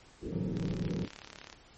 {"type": "low-pass noise", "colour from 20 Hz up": "white", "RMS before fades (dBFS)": -38, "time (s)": [0.21, 1.09], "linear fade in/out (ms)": 50, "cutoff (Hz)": 460, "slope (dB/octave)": 48}
{"type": "chord", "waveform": "triangle", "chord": "F# minor seventh", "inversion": "first", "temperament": "equal with one note detuned", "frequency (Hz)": [110, 140.69, 164.81, 185], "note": ["A2", "C#3", "E3", "F#3"], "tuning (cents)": [0, 26, 0, 0], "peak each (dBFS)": [-39, -41, -35, -35], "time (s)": [0.32, 1.05], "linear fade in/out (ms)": 5}
{"type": "click train", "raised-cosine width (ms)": 0.2, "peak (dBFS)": -27, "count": 35, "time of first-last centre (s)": [0.57, 1.528], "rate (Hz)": 35.5}
{"effects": ["pink hiss -58 dBFS RMS until 1.77 s", "MP3 32 kbps"]}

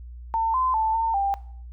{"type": "tone with pitch steps", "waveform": "sine", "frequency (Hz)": [901, 1029, 882, 904, 793], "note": ["A5", "C6", "A5", "A5", "G5"], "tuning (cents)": [41, -29, 4, 47, 20], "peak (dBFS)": -20, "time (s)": [0.34, 1.34], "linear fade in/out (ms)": 0, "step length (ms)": 200, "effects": ["noise-tail reverb RT60 0.6 s tail -19 dB re dry", "added 60 Hz sine -37 dBFS peak until 1.72 s"]}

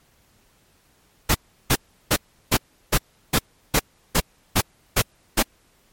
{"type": "noise bursts", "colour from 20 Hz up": "pink", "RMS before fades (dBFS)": -17, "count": 11, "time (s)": [1.29, 5.428], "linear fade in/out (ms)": 10, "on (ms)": 58, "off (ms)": 350, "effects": ["pink hiss -60 dBFS RMS until 5.92 s", "MP3 64 kbps"]}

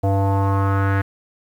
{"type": "tone with low-pass filter sweep", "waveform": "square", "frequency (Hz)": 98, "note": "G2", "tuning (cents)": 0, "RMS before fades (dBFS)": -18, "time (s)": [0.03, 1.02], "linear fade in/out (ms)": 10, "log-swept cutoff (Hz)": [670, 1700], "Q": 3.6, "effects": ["8-bit"]}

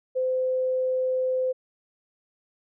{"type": "tone", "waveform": "sine", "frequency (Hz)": 514, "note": "C5", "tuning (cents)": -31, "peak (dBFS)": -22, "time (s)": [0.15, 1.53], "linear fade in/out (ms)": 20, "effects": []}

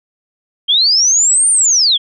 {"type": "linear two-way sweep", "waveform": "sine", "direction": "up then down", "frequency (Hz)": [3136, 9140, 3136], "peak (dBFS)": -8, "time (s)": [0.68, 1.98], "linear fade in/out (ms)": 20, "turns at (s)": 1.5, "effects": []}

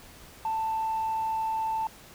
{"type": "tone", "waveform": "sine", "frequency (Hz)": 886, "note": "A5", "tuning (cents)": 12, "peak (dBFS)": -25, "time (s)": [0.45, 1.87], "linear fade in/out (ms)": 2, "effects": ["tanh soft clip ceiling -23 dBFS", "pink hiss -50 dBFS RMS until 2.14 s"]}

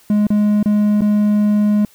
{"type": "tone with dropouts", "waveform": "triangle", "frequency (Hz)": 208.7, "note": "G#3", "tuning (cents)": 9, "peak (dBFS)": -9, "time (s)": [0.1, 1.85], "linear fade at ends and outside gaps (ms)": 2, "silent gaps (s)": [[0.269, 0.303], [0.629, 0.658], [1.009, 1.018]], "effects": ["white hiss -50 dBFS RMS until 1.94 s"]}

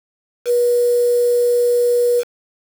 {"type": "tone with quantisation", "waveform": "sine", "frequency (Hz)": 483.9, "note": "B4", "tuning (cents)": -35, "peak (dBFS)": -12, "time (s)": [0.45, 2.24], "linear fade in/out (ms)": 50, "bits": 5, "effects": []}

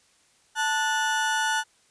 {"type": "tone pair together", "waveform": "35% pulse", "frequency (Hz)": [880, 1466.8], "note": ["A5", "F#6"], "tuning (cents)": [0, -15], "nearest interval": "major sixth", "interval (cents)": 885, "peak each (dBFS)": -24, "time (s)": [0.55, 1.64], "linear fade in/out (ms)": 50, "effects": ["white hiss -62 dBFS RMS until 1.9 s", "resampled to 22050 Hz"]}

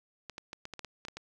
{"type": "clicks", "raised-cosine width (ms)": 0.2, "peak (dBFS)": -24, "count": 10, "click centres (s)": [0.297, 0.381, 0.531, 0.654, 0.737, 0.793, 0.847, 1.051, 1.084, 1.17], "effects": []}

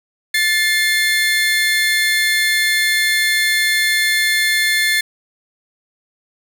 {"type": "tone pair together", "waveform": "30% pulse", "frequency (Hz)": [1753.5, 2120], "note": ["A6", "C7"], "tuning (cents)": [-6, 22], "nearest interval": "minor third", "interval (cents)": 328, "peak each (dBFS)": -14, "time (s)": [0.34, 5.01], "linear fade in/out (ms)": 5, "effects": []}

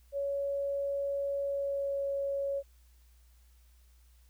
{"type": "tone with pitch glide", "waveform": "sine", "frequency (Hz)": [560, 556.1], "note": ["C#5", "C#5"], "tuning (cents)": [18, 5], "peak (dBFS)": -30, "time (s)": [0.12, 2.63], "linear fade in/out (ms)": 50, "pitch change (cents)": -13, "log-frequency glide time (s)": [1.43, 2.03], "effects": ["added 60 Hz sine -58 dBFS peak until 4.29 s", "white hiss -70 dBFS RMS until 4.29 s"]}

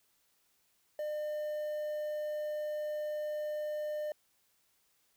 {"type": "tone with quantisation", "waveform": "triangle", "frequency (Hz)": 603, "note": "D5", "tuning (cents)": 46, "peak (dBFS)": -32, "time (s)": [0.99, 4.12], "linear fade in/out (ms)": 2, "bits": 10, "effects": ["white hiss -73 dBFS RMS until 5.16 s"]}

